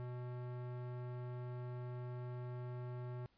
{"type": "tone with low-pass filter", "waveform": "square", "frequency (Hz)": 123.6, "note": "B2", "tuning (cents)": 2, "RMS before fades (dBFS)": -45, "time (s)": [0, 3.26], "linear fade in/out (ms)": 0, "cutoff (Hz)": 1300, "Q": 0.75, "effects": ["pink hiss -75 dBFS RMS until 3.37 s", "resampled to 11025 Hz"]}